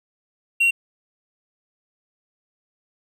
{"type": "tone", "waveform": "triangle", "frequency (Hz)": 2747, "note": "F7", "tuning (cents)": -29, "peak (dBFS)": -13, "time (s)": [0.6, 0.71], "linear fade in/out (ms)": 10, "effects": []}